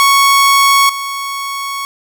sawtooth tone with level steps, 1108.7 Hz, C#6, in tune, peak -3 / -15 dBFS, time 0-1.85 s, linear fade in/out 0 ms, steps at 0.89 s, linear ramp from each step 5 ms, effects none

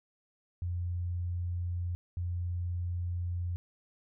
sine tone pair in turn, 87.9 / 87.9 Hz, F2 / F2, +12 / +12 cents, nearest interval unison, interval 0 cents, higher neither, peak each -31 / -31 dBFS, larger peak neither, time 0.62-1.95 / 2.17-3.56 s, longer second, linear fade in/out 0 ms, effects none

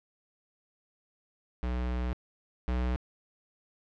square tone pair in turn, 61.5 / 61.85 Hz, B1 / B1, -7 / +3 cents, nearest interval unison, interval 10 cents, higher second, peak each -30 / -28 dBFS, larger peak second, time 1.63-2.13 / 2.68-2.96 s, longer first, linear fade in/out 0 ms, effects low-pass 3000 Hz 12 dB/octave

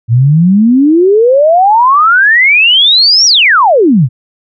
sine exponential two-way sweep, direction up then down, 111.4 to 5790 to 111.4 Hz, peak -3 dBFS, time 0.08-4.09 s, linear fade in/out 50 ms, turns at 3.26 s, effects none

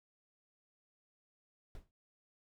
brown noise with exponential decay, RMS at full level -44 dBFS, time 1.75-1.91 s, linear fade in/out 1 ms, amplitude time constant 33 ms, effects none

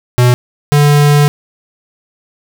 square tone pair in turn, 123.47 / 146.04 Hz, B2 / D3, 0 / -9 cents, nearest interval minor third, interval 291 cents, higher second, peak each -6 dBFS, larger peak neither, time 0.18-0.34 / 0.72-1.28 s, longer second, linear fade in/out 0 ms, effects none

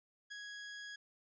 sawtooth tone with ADSR envelope, 1661.2 Hz, G#6, in tune, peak -40 dBFS, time 0.3-0.96 s, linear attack 18 ms, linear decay 12 ms, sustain -2 dB, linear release 7 ms, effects resampled to 16000 Hz

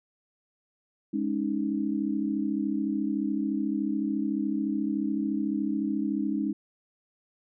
sine chord, Ab suspended fourth, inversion none, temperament equal, 207.7 / 277.2 / 311.1 Hz, Ab3 / Db4 / Eb4, 0 / 0 / 0 cents, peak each -30 dBFS, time 1.13-6.53 s, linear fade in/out 10 ms, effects none

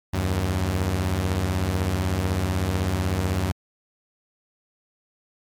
sawtooth beating tone pair, 77.9 / 93.9 Hz, D#2 / F#2, +3 / +26 cents, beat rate 16 Hz, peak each -23 / -19 dBFS, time 0.13-3.52 s, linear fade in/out 10 ms, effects MP3 96 kbps

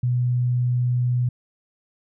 sine tone, 123.47 Hz, B2, in tune, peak -18 dBFS, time 0.03-1.29 s, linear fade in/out 5 ms, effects none

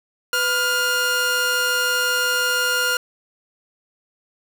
sawtooth tone pair together, 499.7 / 1413.4 Hz, B4 / F6, +20 / +20 cents, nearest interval octave + tritone, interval 1800 cents, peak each -23 / -15 dBFS, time 0.33-2.97 s, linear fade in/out 2 ms, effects none

